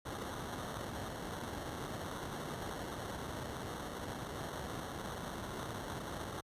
pink noise with sample-and-hold, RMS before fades -42 dBFS, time 0.05-6.41 s, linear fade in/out 10 ms, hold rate 2450 Hz, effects high-pass 60 Hz 12 dB/octave + resampled to 32000 Hz

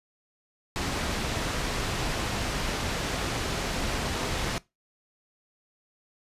pink low-pass noise, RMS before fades -30 dBFS, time 0.76-4.58 s, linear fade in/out 0 ms, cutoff 6500 Hz, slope 12 dB/octave, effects noise-tail reverb RT60 0.2 s tail -20 dB re dry + resampled to 32000 Hz

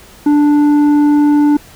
sine tone with tanh clipping, 293.7 Hz, D4, in tune, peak -8 dBFS, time 0.26-1.57 s, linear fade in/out 5 ms, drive 7 dB, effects pink hiss -40 dBFS RMS until 1.75 s

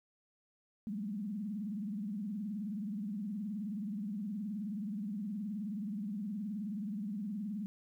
sine tone with vibrato, 205.9 Hz, G#3, 15 cents flat, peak -36 dBFS, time 0.87-7.66 s, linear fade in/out 0 ms, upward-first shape triangle, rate 19 Hz, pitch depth 200 cents each way, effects 12-bit

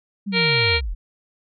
sine linear sweep, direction down, 207.5 to 32.79 Hz, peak -23 dBFS, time 0.26-0.95 s, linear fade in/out 20 ms
harmonic tone, 466.2 Hz, A#4, in tune, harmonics 1 / 2 / 3 / 4 / 5 / 6 / 7 / 8 / 9, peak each -24 / -31 / -30 / -28 / -20 / -30 / -27 / -32 / -23 dBFS, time 0.32-0.81 s, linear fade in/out 50 ms
effects none

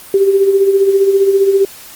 sine tone with tremolo, 392 Hz, G4, in tune, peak -5 dBFS, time 0.14-1.65 s, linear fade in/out 2 ms, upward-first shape sine, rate 15 Hz, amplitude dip 55%, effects white hiss -35 dBFS RMS until 1.95 s + Opus 32 kbps

